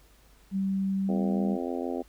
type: tone with pitch glide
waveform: sine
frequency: 193.6 to 198.58 Hz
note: G3 to G3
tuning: -21 to +23 cents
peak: -25 dBFS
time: 0.51-1.58 s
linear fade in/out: 50 ms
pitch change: +44 cents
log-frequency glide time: 1.01-1.45 s
type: harmonic tone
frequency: 86.4 Hz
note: F2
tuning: 18 cents flat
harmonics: 3 / 4 / 5 / 6 / 7 / 8 / 9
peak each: -33 / -35 / -37 / -39 / -40 / -41 / -42 dBFS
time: 1.08-2.03 s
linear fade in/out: 20 ms
effects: added 50 Hz sine -57 dBFS peak until 2.08 s + pink hiss -61 dBFS RMS until 2.08 s